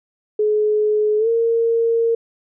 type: tone with pitch glide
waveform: sine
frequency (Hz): 424.4 to 460.1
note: G#4 to A#4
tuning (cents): +38 to -23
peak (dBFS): -14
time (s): 0.39-2.15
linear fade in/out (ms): 5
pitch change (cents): +139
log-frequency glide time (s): 1.18-1.28
effects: none